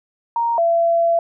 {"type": "tone pair in turn", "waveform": "sine", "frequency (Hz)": [933, 674.8], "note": ["A#5", "E5"], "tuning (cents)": [1, 40], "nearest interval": "tritone", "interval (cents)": 561, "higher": "first", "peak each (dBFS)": [-16, -13], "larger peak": "second", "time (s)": [[0.36, 0.58], [0.58, 1.19]], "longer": "second", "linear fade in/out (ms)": 2, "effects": []}